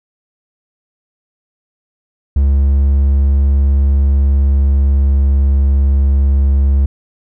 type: tone with pitch glide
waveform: triangle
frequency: 69.3 to 68.86 Hz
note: C#2 to C#2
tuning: 0 to -11 cents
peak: -6 dBFS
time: 2.36-6.86 s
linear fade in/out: 5 ms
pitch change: -11 cents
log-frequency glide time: 4.21-5.3 s
effects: none